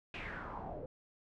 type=noise with low-pass filter sweep; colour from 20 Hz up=pink; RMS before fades=-44 dBFS; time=0.14-0.86 s; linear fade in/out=2 ms; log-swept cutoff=2700 to 480 Hz; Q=4.3; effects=none